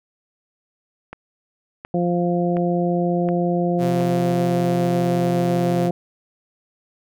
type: click train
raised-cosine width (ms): 0.5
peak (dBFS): -18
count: 5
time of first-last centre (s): 1.13-4.008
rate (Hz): 1.39
type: harmonic tone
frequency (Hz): 174.8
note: F3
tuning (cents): +2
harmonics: 1 / 2 / 3 / 4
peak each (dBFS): -20 / -23 / -25 / -26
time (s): 1.94-5.91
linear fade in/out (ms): 2
type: tone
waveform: sawtooth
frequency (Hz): 129.3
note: C3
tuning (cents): -20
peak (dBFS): -21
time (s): 3.78-5.91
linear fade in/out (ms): 50
effects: none